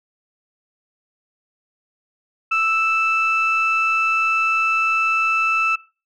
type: tone pair together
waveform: sine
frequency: 1318.5 / 2640 Hz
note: E6 / E7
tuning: 0 / +2 cents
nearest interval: octave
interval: 1202 cents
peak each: -18 / -18 dBFS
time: 2.51-5.76 s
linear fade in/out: 10 ms
effects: noise-tail reverb RT60 0.3 s tail -19 dB re dry + tanh soft clip ceiling -10 dBFS